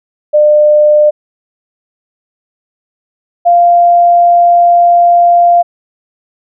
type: tone pair in turn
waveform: sine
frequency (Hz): 600 / 695.3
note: D5 / F5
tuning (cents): +37 / -8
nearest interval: minor third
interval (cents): 255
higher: second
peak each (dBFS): -3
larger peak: neither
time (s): 0.33-1.11 / 3.45-5.63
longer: second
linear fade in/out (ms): 20
effects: none